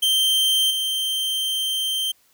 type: tone with level steps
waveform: 45% pulse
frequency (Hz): 3136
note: G7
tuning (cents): 0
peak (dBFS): -16 / -21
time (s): 0.02-2.12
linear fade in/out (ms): 10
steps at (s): 0.7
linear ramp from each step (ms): 10
effects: white hiss -60 dBFS RMS until 2.33 s